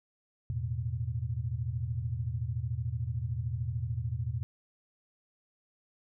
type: chord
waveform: sine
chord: E suspended fourth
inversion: none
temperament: equal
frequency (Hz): 82.41 / 110 / 123.47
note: E2 / A2 / B2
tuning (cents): 0 / 0 / 0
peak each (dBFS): -37 / -35 / -34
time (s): 0.5-4.43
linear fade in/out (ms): 0
effects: none